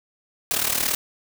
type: noise with amplitude modulation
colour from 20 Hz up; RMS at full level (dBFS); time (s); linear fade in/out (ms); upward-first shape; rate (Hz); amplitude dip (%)
white; -20; 0.51-0.95; 0; sine; 37.7; 75
effects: none